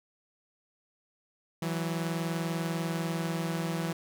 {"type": "tone pair together", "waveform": "sawtooth", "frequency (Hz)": [164.82, 185], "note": ["E3", "F#3"], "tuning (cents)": [0, 0], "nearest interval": "major second", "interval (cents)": 200, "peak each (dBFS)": [-27, -32], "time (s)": [1.62, 3.93], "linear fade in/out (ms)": 5, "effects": []}